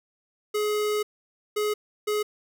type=tone bursts at uneven times; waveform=square; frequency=421 Hz; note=G#4; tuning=24 cents sharp; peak=-24 dBFS; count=3; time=0.54-1.03 / 1.56-1.74 / 2.07-2.23 s; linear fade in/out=10 ms; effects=none